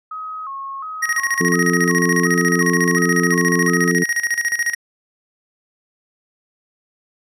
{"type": "tone with vibrato", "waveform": "sine", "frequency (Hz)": 1174.7, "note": "D6", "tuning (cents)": 0, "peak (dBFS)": -26, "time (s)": [0.11, 3.91], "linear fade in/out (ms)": 5, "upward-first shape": "square", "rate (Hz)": 1.4, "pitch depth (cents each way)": 130}
{"type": "tone with tremolo", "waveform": "square", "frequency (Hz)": 1884, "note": "A#6", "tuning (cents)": 18, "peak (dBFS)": -16, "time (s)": [1.02, 4.75], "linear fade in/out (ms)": 10, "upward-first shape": "square", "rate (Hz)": 14, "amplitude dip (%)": 75}
{"type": "harmonic tone", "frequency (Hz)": 87.31, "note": "F2", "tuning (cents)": 0, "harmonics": [2, 3, 4, 5], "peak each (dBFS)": [-19, -21, -22, -23], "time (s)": [1.4, 4.04], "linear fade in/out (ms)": 10}
{"effects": ["low-pass 12000 Hz 12 dB/octave"]}